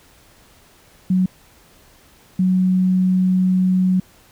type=tone pair in turn; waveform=sine; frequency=185 / 185 Hz; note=F#3 / F#3; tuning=0 / 0 cents; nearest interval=unison; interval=0 cents; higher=neither; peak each=-13 dBFS; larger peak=neither; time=1.1-1.26 / 2.39-4 s; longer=second; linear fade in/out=5 ms; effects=pink hiss -51 dBFS RMS until 4.31 s